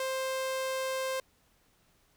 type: tone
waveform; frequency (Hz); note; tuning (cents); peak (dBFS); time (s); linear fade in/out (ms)
sawtooth; 525; C5; +6; -27; 0-1.2; 2
effects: pink hiss -68 dBFS RMS until 2.16 s